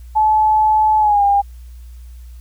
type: tone with pitch glide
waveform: sine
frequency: 862 to 804.3 Hz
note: A5 to G5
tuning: -36 to +44 cents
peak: -10 dBFS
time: 0.15-1.42 s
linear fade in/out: 20 ms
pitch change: -120 cents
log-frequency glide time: 0.99-1.23 s
effects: added 60 Hz sine -33 dBFS peak until 2.4 s + white hiss -55 dBFS RMS until 2.4 s